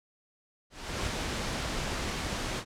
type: noise with ADSR envelope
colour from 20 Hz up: pink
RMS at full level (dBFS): -31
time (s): 0.7-2.65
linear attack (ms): 370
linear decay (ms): 5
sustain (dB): -2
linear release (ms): 73
effects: low-pass 7000 Hz 12 dB/octave